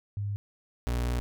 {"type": "tone pair in turn", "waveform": ["sine", "35% pulse"], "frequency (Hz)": [101.8, 60.53], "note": ["G#2", "B1"], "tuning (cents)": [-34, -34], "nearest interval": "major sixth", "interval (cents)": 900, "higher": "first", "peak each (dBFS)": [-29, -25], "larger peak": "second", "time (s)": [[0.17, 0.36], [0.87, 1.2]], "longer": "second", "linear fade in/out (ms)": 0, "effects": []}